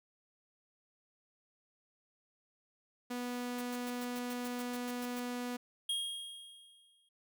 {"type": "tone", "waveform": "sawtooth", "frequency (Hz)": 245.3, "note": "B3", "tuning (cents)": -12, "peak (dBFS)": -33, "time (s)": [3.1, 5.57], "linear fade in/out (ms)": 10}
{"type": "noise bursts", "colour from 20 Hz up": "white", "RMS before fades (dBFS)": -48, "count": 12, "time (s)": [3.58, 5.198], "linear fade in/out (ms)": 2, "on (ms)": 34, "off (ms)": 110}
{"type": "tone with exponential decay", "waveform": "square", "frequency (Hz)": 3257, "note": "G#7", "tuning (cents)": -34, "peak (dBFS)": -32, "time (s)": [5.89, 7.09], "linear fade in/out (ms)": 5, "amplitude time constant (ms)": 260}
{"effects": []}